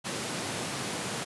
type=high-pass noise; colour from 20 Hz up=pink; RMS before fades=-34 dBFS; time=0.04-1.25 s; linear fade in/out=20 ms; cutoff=120 Hz; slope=24 dB/octave; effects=resampled to 24000 Hz